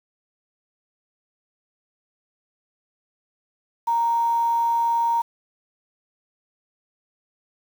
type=tone with quantisation; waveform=sine; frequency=931 Hz; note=A#5; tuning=2 cents flat; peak=-18 dBFS; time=3.87-5.22 s; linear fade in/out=10 ms; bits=7; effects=none